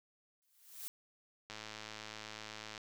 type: noise with exponential growth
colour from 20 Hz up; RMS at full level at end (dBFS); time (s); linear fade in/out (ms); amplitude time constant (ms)
blue; -42; 0.42-0.88; 0; 100
type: click train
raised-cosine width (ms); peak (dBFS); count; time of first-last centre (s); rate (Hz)
0.2; -28; 139; 1.5-2.778; 108
effects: none